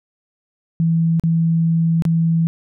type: tone with dropouts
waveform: sine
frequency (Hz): 164.81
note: E3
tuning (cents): 0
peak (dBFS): -13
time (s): 0.8-2.47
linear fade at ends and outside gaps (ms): 0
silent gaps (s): 1.197-1.237 / 2.022-2.052
effects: none